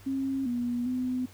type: tone with pitch steps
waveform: sine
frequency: 269.3 / 241.8 / 252.9 Hz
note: C#4 / B3 / B3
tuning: -50 / -36 / +41 cents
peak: -27 dBFS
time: 0.06-1.26 s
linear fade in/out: 10 ms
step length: 400 ms
effects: added 97 Hz sine -51 dBFS peak until 1.33 s + pink hiss -55 dBFS RMS until 1.33 s